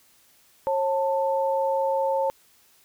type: tone pair together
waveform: sine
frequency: 542 / 887.3 Hz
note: C#5 / A5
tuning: -39 / +14 cents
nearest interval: major sixth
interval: 853 cents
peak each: -23 / -25 dBFS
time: 0.67-2.3 s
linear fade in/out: 0 ms
effects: white hiss -59 dBFS RMS until 2.84 s